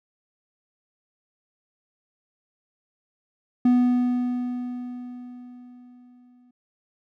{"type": "tone with exponential decay", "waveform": "triangle", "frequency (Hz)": 246.9, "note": "B3", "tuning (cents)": 0, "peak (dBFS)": -12, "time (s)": [3.65, 6.51], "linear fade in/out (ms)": 5, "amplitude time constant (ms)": 620, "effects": []}